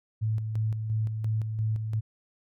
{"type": "tone with tremolo", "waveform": "sine", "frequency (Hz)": 109.5, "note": "A2", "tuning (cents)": -8, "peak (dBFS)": -24, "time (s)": [0.21, 2.01], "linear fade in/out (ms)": 20, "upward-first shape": "square", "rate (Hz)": 2.9, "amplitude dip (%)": 45, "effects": []}